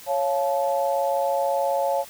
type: chord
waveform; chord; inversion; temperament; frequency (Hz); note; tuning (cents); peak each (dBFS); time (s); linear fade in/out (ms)
sine; Db augmented; none; just; 554.4 / 693 / 866.2; Db5 / F5 / A5; 0 / -14 / -27; -23 / -26 / -26; 0.06-2.05; 50
effects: white hiss -44 dBFS RMS until 2.09 s